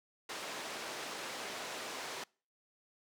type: band-pass noise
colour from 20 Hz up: pink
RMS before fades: -43 dBFS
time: 0.29-2.24 s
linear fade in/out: 5 ms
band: 410 to 7000 Hz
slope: 12 dB/octave
effects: noise-tail reverb RT60 0.4 s tail -26 dB re dry